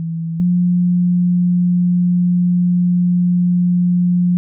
sine tone pair in turn, 164.81 / 177.41 Hz, E3 / F3, 0 / +28 cents, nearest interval minor second, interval 128 cents, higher second, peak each -19 / -11 dBFS, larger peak second, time 0-0.4 / 0.4-4.37 s, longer second, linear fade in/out 0 ms, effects none

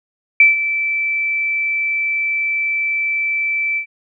sine tone with ADSR envelope, 2324 Hz, D7, 19 cents flat, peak -4 dBFS, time 0.4-3.86 s, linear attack 3 ms, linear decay 150 ms, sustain -12 dB, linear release 90 ms, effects none

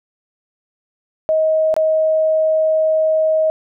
sine tone with dropouts, 631 Hz, D#5, 24 cents sharp, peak -12 dBFS, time 1.29-3.5 s, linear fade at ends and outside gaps 0 ms, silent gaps 1.741-1.765 s, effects none

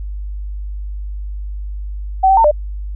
sine tone with pitch steps, 763 / 773 / 906 / 597 Hz, G5 / G5 / A#5 / D5, -47 / -24 / -50 / +28 cents, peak -7 dBFS, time 2.23-2.514 s, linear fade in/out 10 ms, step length 71 ms, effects added 50 Hz sine -22 dBFS peak until 2.95 s

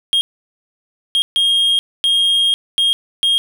triangle tone bursts at uneven times, 3241 Hz, G#7, 43 cents flat, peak -10 dBFS, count 6, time 0.13-0.21 / 1.15-1.22 / 1.36-1.79 / 2.04-2.54 / 2.78-2.93 / 3.23-3.38 s, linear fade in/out 0 ms, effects none

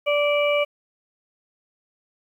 harmonic tone, 583 Hz, D5, 13 cents flat, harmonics 1 / 2 / 4 / 5, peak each -19 / -29 / -25 / -30 dBFS, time 0.06-0.65 s, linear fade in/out 20 ms, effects 9-bit

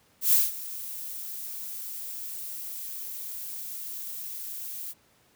violet noise with ADSR envelope, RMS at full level -19 dBFS, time 0.21-4.94 s, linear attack 120 ms, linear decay 180 ms, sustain -18 dB, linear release 38 ms, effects pink hiss -63 dBFS RMS until 5.35 s + high-pass 80 Hz 12 dB/octave

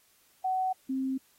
sine tone pair in turn, 750 / 264.3 Hz, F#5 / C4, +23 / +18 cents, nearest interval octave + tritone, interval 1805 cents, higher first, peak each -26 / -28 dBFS, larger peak first, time 0.44-0.73 / 0.89-1.18 s, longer neither, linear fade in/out 10 ms, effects white hiss -65 dBFS RMS until 1.38 s + AAC 48 kbps

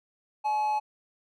triangle tone with amplitude modulation, 850 Hz, G#5, 40 cents sharp, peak -21 dBFS, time 0.44-0.8 s, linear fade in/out 20 ms, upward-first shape sine, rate 252 Hz, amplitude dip 30%, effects none

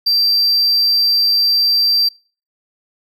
triangle tone, 4699 Hz, D8, in tune, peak -10 dBFS, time 0.06-2.09 s, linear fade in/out 10 ms, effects noise-tail reverb RT60 0.4 s tail -26 dB re dry

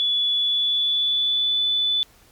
sine tone with pitch glide, 3425 to 3487 Hz, A7 to A7, -47 to -16 cents, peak -18 dBFS, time 0-2.03 s, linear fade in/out 0 ms, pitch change +31 cents, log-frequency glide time 0.36-1.61 s, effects pink hiss -54 dBFS RMS until 2.31 s + MP3 96 kbps

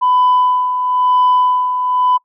sine tone with tremolo, 1000 Hz, B5, 21 cents sharp, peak -7 dBFS, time 0.01-2.18 s, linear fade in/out 20 ms, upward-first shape sine, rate 1 Hz, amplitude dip 60%, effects noise-tail reverb RT60 0.1 s tail -24 dB re dry + tanh soft clip ceiling -6 dBFS

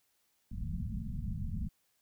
pink low-pass noise, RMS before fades -37 dBFS, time 0.51-1.69 s, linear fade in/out 10 ms, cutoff 230 Hz, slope 96 dB/octave, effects white hiss -75 dBFS RMS until 2.01 s

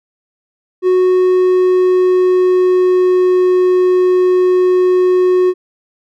triangle tone with pitch glide, 367.8 to 365.5 Hz, F#4 to F#4, -10 to -21 cents, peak -6 dBFS, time 0.82-5.54 s, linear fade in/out 50 ms, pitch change -11 cents, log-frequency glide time 1.11-3.5 s, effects none

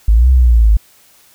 sine linear two-way sweep, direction up then down, 51 to 65.41 to 51 Hz, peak -5 dBFS, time 0.08-0.77 s, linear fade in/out 5 ms, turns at 0.3 s, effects white hiss -48 dBFS RMS until 1.34 s

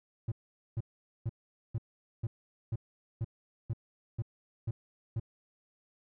triangle tone bursts, 113.1 Hz, A2, 48 cents sharp, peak -28 dBFS, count 11, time 0.28-5.198 s, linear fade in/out 5 ms, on 38 ms, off 450 ms, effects none

